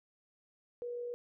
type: tone with amplitude modulation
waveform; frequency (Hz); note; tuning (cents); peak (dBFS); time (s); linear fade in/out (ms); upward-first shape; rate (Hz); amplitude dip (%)
sine; 482.5; B4; -40; -36; 0.82-1.14; 0; sine; 47.7; 25
effects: none